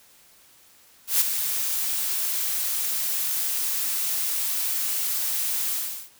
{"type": "noise with ADSR envelope", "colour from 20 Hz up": "blue", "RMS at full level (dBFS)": -18, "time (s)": [1.07, 6.1], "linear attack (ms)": 140, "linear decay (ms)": 12, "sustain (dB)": -8, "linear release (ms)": 390, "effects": ["white hiss -55 dBFS RMS until 6.19 s"]}